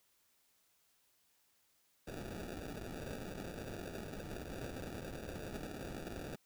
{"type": "noise with sample-and-hold", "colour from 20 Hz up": "white", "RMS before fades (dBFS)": -45, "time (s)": [2.07, 6.36], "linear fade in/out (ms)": 10, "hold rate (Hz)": 1050, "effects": ["white hiss -74 dBFS RMS until 6.45 s"]}